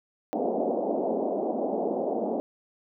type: band-pass noise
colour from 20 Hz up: white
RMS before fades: -28 dBFS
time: 0.33-2.4 s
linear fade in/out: 0 ms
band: 210 to 730 Hz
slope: 48 dB/octave
effects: none